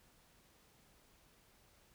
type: silence
effects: pink hiss -68 dBFS RMS until 1.94 s